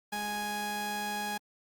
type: tone pair together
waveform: sawtooth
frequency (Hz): 207.7 / 830.8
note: G#3 / G#5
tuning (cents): 0 / 0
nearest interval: 2 octaves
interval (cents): 2400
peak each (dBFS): -36 / -29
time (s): 0.12-1.38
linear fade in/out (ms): 10
effects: Opus 48 kbps